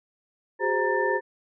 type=tone cluster; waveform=sine; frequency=373.2 / 411.6 / 521 / 933 / 1780 Hz; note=F#4 / G#4 / C5 / A#5 / A6; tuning=+15 / -16 / -7 / +1 / +20 cents; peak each=-28 dBFS; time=0.59-1.21 s; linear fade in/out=50 ms; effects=none